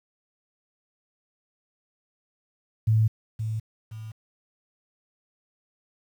sine tone with echo, 110 Hz, A2, in tune, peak -17 dBFS, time 2.87-3.08 s, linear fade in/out 10 ms, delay 520 ms, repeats 2, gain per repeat -9 dB, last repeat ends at 4.12 s, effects 9-bit

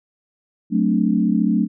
sine chord, D dominant seventh, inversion first, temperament equal, 185 / 220 / 261.6 / 293.7 Hz, F#3 / A3 / C4 / D4, 0 / 0 / 0 / 0 cents, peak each -20 / -18 / -24 / -22 dBFS, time 0.7-1.68 s, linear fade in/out 50 ms, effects none

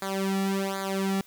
sawtooth tone with flanger, 194.1 Hz, G3, 17 cents flat, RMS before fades -28 dBFS, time 0.02-1.21 s, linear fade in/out 2 ms, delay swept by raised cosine 0.35 to 1.95 ms, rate 1.3 Hz, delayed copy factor -0.95, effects white hiss -56 dBFS RMS until 1.26 s

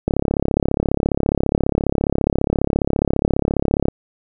click train, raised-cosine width 2 ms, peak -3 dBFS, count 133, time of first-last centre 0.08-3.884 s, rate 34.7 Hz, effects none

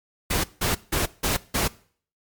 pink noise bursts, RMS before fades -23 dBFS, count 5, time 0.3-1.68 s, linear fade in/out 10 ms, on 140 ms, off 170 ms, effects noise-tail reverb RT60 0.5 s tail -21 dB re dry + MP3 96 kbps

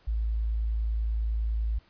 sine tone, 55 Hz, A1, in tune, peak -25 dBFS, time 0.07-1.79 s, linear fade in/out 10 ms, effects pink hiss -62 dBFS RMS until 1.89 s + resampled to 11025 Hz

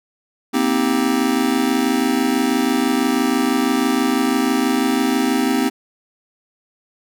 square chord, C minor seventh, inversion third, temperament just, 235.5 / 261.6 / 314 / 392.4 Hz, Bb3 / C4 / Eb4 / G4, +18 / 0 / +16 / +2 cents, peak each -23 / -19 / -23 / -25 dBFS, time 0.53-5.7 s, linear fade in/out 20 ms, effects none

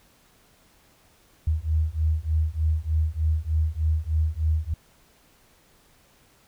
sine beating tone pair, 77 / 80.3 Hz, D#2 / E2, -17 / -45 cents, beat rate 3.3 Hz, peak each -24 dBFS, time 1.47-4.74 s, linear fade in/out 5 ms, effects pink hiss -59 dBFS RMS until 6.47 s

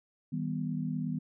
sine chord, Eb augmented, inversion none, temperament equal with one note detuned, 158.74 / 196 / 246.9 Hz, Eb3 / G3 / B3, +35 / 0 / 0 cents, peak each -34 / -37 / -35 dBFS, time 0.32-1.19 s, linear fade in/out 10 ms, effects none

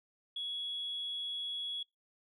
sine tone, 3355 Hz, G#7, 17 cents sharp, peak -35 dBFS, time 0.36-1.83 s, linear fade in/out 5 ms, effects noise-tail reverb RT60 0.2 s tail -26 dB re dry + tanh soft clip ceiling -31 dBFS

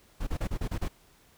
brown noise bursts, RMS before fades -30 dBFS, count 7, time 0.2-0.884 s, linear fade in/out 10 ms, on 72 ms, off 30 ms, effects pink hiss -61 dBFS RMS until 1.37 s

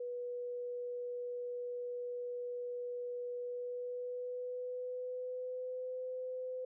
sine tone with pitch glide, 488.8 to 509.3 Hz, B4 to C5, -18 to -47 cents, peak -38 dBFS, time 0-6.65 s, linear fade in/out 5 ms, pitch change +71 cents, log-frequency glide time 3.38-6.04 s, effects none

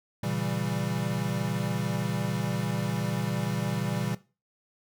square chord, A# diminished seventh, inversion none, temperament equal with one note detuned, 118.3 / 138.59 / 164.81 / 196 Hz, A#2 / C#3 / E3 / G3, +26 / 0 / 0 / 0 cents, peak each -34 dBFS, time 0.23-4.15 s, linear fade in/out 5 ms, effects noise-tail reverb RT60 0.3 s tail -17 dB re dry

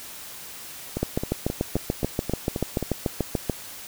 two click trains, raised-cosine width 2 ms, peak -9 / -13 dBFS, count 18 / 8, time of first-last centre 1.03-3.497 / 0.97-2.827 s, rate 6.89 / 3.77 Hz, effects white hiss -40 dBFS RMS until 3.87 s

